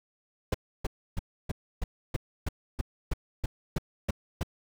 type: noise bursts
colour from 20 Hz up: brown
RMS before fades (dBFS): -27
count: 13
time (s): 0.52-4.432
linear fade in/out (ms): 5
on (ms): 24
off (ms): 300
effects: none